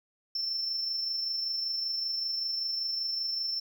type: tone with amplitude modulation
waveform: triangle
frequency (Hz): 5360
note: E8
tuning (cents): +28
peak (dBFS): -25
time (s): 0.35-3.6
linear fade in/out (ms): 5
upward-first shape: sine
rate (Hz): 25.2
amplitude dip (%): 45
effects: tanh soft clip ceiling -26 dBFS + 11-bit